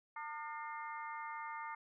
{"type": "harmonic tone with a mistuned harmonic", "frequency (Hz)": 302, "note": "D4", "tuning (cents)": 48, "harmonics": [3, 4, 5, 6, 7], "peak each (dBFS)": [-45, -47, -53, -53, -51], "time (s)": [0.16, 1.75], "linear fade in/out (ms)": 5, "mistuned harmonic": 5, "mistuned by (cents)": -100, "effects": []}